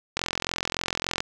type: click train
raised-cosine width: 0.2 ms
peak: -8 dBFS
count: 46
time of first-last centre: 0.17-1.204 s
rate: 43.5 Hz
effects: none